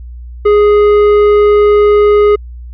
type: tone with tanh clipping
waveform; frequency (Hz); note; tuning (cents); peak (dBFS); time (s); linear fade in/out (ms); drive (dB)
sine; 415.3; G#4; 0; -6; 0.45-2.36; 10; 10
effects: added 60 Hz sine -25 dBFS peak until 2.73 s